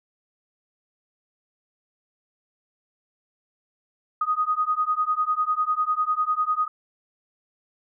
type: beating tone pair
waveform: sine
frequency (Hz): 1241 / 1251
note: D#6 / D#6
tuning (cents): -5 / +9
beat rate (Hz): 10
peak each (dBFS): -24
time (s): 4.21-6.68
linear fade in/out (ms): 5
effects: none